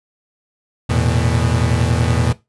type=chord; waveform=35% pulse; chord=E suspended fourth; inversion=none; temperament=equal with one note detuned; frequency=82.41 / 112.77 / 123.47 Hz; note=E2 / A2 / B2; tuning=0 / +43 / 0 cents; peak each=-17 dBFS; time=0.89-2.33 s; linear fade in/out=10 ms; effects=noise-tail reverb RT60 0.2 s tail -17 dB re dry + resampled to 24000 Hz